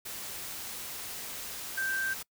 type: tone in noise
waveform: sine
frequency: 1568 Hz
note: G6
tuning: in tune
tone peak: -29 dBFS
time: 1.77-2.14 s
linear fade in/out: 10 ms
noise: white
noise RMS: -40 dBFS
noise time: 0.05-2.23 s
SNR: +8 dB
effects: noise-tail reverb RT60 0.1 s tail -24 dB re dry

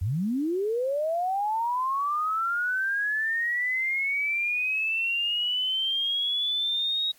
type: linear sweep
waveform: sine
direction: up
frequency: 79.6 to 3800 Hz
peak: -24 dBFS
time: 0.01-7.12 s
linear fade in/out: 10 ms
effects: white hiss -59 dBFS RMS until 7.18 s + AAC 64 kbps

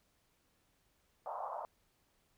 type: band-pass noise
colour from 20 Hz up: pink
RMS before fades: -42 dBFS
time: 1.26-1.65 s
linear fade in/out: 0 ms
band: 610 to 1100 Hz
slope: 48 dB/octave
effects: pink hiss -75 dBFS RMS until 2.37 s

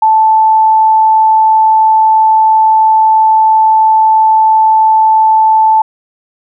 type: tone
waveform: sine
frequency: 877 Hz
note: A5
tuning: 6 cents flat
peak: -4 dBFS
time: 0.02-5.82 s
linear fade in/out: 5 ms
effects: none

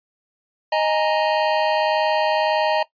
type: chord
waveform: square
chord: D# suspended fourth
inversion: none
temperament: equal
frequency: 622.3 / 830.6 / 932.3 Hz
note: D#5 / G#5 / A#5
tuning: 0 / 0 / 0 cents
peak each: -21 / -24 / -23 dBFS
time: 0.72-2.83 s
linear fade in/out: 5 ms
effects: noise-tail reverb RT60 0.1 s tail -17 dB re dry + resampled to 11025 Hz

